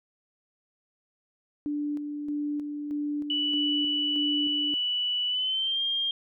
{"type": "tone with tremolo", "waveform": "sine", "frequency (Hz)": 293.7, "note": "D4", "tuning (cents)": 0, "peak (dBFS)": -27, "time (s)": [1.66, 4.74], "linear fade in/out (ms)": 0, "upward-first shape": "square", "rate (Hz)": 1.6, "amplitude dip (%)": 40}
{"type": "tone with pitch glide", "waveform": "sine", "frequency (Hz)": [2960, 3209], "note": ["F#7", "G7"], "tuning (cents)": [0, 40], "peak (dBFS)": -25, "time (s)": [3.3, 6.11], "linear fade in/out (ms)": 2, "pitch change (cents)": 140, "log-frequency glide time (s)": [5.28, 5.82]}
{"effects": []}